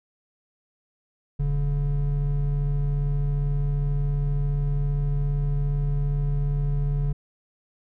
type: tone pair together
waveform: triangle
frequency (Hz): 40.08 / 142.6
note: E1 / C#3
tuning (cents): -48 / +49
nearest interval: octave + minor seventh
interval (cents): 2197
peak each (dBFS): -22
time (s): 1.39-7.13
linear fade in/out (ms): 10
effects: none